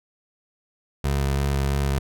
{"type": "tone with vibrato", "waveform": "25% pulse", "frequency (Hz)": 69.3, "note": "C#2", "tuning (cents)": 0, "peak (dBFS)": -17, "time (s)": [1.04, 1.99], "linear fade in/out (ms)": 5, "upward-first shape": "square", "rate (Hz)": 3, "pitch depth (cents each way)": 13, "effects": []}